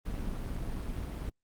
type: noise with amplitude modulation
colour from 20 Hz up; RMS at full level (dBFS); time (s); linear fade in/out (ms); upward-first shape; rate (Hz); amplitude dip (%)
brown; -33; 0.05-1.3; 10; sine; 212; 55
effects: Opus 32 kbps